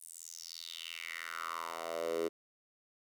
10% pulse tone with high-pass filter sweep, 83 Hz, E2, 12 cents sharp, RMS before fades -41 dBFS, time 0-2.29 s, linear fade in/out 20 ms, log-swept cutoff 10000 to 380 Hz, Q 4.3, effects none

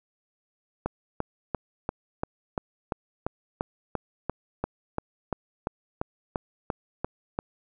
click train, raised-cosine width 1 ms, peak -13 dBFS, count 20, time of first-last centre 0.86-7.389 s, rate 2.91 Hz, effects none

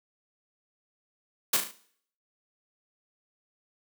white noise with echo, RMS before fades -23 dBFS, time 1.53-1.57 s, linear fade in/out 5 ms, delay 36 ms, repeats 4, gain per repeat -6 dB, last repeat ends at 1.714 s, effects noise-tail reverb RT60 0.6 s tail -17 dB re dry + high-pass 200 Hz 12 dB/octave

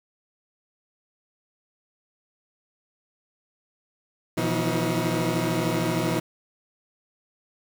20% pulse tone cluster, 121.7 / 163 / 176.1 / 316 Hz, B2 / E3 / F3 / D#4, -25 / -19 / +15 / +27 cents, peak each -24 dBFS, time 4.37-6.2 s, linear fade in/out 10 ms, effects 7-bit

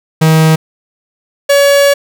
45% pulse tone pair in turn, 158.8 / 564.8 Hz, D#3 / C#5, +36 / +32 cents, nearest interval octave + minor seventh, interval 2196 cents, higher second, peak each -5 dBFS, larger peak neither, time 0.21-0.56 / 1.49-1.94 s, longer second, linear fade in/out 10 ms, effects none

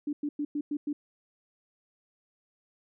sine tone bursts, 293.1 Hz, D4, 3 cents flat, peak -28 dBFS, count 6, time 0.07-0.93 s, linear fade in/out 5 ms, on 60 ms, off 100 ms, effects none

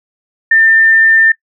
sine tone, 1796 Hz, A6, 35 cents sharp, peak -5 dBFS, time 0.51-1.32 s, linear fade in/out 5 ms, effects noise-tail reverb RT60 0.1 s tail -22 dB re dry

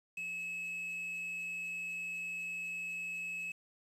triangle tone with quantisation, 2584 Hz, E7, 35 cents flat, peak -36 dBFS, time 0.17-3.52 s, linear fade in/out 5 ms, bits 9, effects low-pass 12000 Hz 12 dB/octave

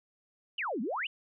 sine exponential two-way sweep, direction down then up, 3136 to 198.2 to 3136 Hz, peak -31 dBFS, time 0.58-1.07 s, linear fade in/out 5 ms, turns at 0.81 s, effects none

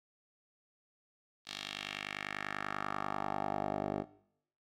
10% pulse tone with band-pass filter sweep, 50.2 Hz, G1, 42 cents sharp, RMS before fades -39 dBFS, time 1.45-4.05 s, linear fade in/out 50 ms, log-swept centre 4000 to 490 Hz, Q 2.1, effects noise-tail reverb RT60 0.7 s tail -18 dB re dry

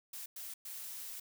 blue noise bursts at uneven times, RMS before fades -45 dBFS, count 3, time 0.13-0.26 / 0.36-0.54 / 0.65-1.2 s, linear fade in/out 5 ms, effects none

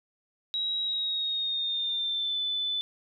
sine tone with pitch glide, 3844 to 3505 Hz, B7 to A7, -48 to -7 cents, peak -27 dBFS, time 0.54-2.81 s, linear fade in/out 0 ms, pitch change -159 cents, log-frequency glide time 0.82-2.4 s, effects none

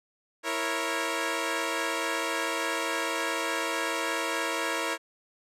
10% pulse chord, A# diminished, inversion second, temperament equal with one note detuned, 329.6 / 466.2 / 550.5 Hz, E4 / A#4 / C#5, 0 / 0 / -12 cents, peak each -24 dBFS, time 0.43-4.98 s, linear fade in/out 50 ms, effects low-pass 11000 Hz 12 dB/octave

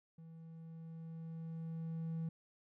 triangle tone with level ramp, 163.2 Hz, E3, 17 cents flat, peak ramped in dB -50 to -34 dBFS, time 0.18-2.29 s, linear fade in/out 5 ms, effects tanh soft clip ceiling -31 dBFS

